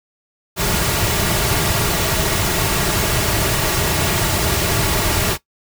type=noise with comb filter; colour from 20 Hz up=pink; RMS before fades=-18 dBFS; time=0.56-5.38 s; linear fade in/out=50 ms; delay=3.9 ms; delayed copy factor=-0.5; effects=noise-tail reverb RT60 0.1 s tail -17 dB re dry